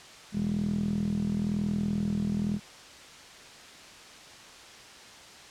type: tone with band-pass filter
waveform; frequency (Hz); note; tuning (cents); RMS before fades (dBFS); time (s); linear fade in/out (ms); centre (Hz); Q
15% pulse; 41; E1; -9; -29; 0.32-2.6; 50; 210; 7.9
effects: white hiss -48 dBFS RMS until 5.5 s + low-pass 6000 Hz 12 dB/octave